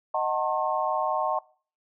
sine chord, D# diminished seventh, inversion none, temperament just, 622.3 / 746.7 / 896 / 1075.3 Hz, D#5 / F#5 / A5 / C6, 0 / +16 / +31 / +47 cents, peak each -29 dBFS, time 0.14-1.39 s, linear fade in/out 5 ms, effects noise-tail reverb RT60 0.4 s tail -21 dB re dry

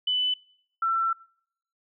sine tone pair in turn, 2999 / 1342.9 Hz, F#7 / E6, +23 / +32 cents, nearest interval octave + major second, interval 1391 cents, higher first, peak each -22 dBFS, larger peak neither, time 0.07-0.34 / 0.82-1.13 s, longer second, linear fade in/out 5 ms, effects noise-tail reverb RT60 0.7 s tail -25 dB re dry

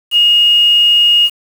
sine tone with quantisation, 2862 Hz, F7, 42 cents sharp, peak -6 dBFS, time 0.11-1.3 s, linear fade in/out 50 ms, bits 5, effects none

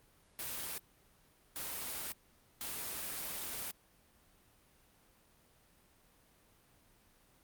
white noise bursts at uneven times, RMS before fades -41 dBFS, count 3, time 0.39-0.78 / 1.56-2.12 / 2.61-3.71 s, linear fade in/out 0 ms, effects pink hiss -67 dBFS RMS until 7.43 s + Opus 32 kbps

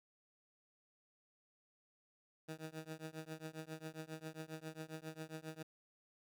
15% pulse tone with tremolo, 158.3 Hz, D#3, 30 cents sharp, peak -36 dBFS, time 2.48-5.63 s, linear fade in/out 10 ms, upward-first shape triangle, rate 7.4 Hz, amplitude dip 100%, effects none

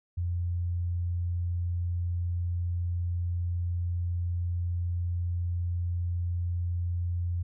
sine tone, 87.31 Hz, F2, in tune, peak -27 dBFS, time 0.17-7.43 s, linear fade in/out 10 ms, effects none

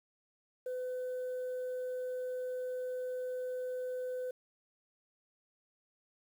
sine tone, 505 Hz, B4, 39 cents sharp, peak -33 dBFS, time 0.66-4.31 s, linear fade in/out 5 ms, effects tanh soft clip ceiling -34 dBFS + 10-bit

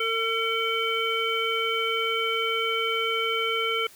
harmonic tone with a mistuned harmonic, 452.2 Hz, A4, 47 cents sharp, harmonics 1 / 3 / 5 / 7, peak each -29 / -29 / -29 / -29 dBFS, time 0-3.87 s, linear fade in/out 5 ms, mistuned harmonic 7, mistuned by -53 cents, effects white hiss -51 dBFS RMS until 3.95 s

